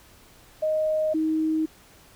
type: tone pair in turn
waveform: sine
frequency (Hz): 622.3 / 315.3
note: D#5 / D#4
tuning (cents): 0 / +23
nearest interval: octave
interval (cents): 1177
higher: first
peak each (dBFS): -21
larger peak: neither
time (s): 0.62-1.14 / 1.14-1.66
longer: neither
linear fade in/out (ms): 10
effects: pink hiss -53 dBFS RMS until 2.15 s